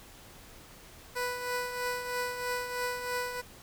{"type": "tone with tremolo", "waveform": "15% pulse", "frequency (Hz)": 493.9, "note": "B4", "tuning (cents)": 0, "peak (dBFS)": -23, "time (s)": [1.15, 3.42], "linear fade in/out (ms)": 20, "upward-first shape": "triangle", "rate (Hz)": 3.1, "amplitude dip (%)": 60, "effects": ["pink hiss -52 dBFS RMS until 3.62 s"]}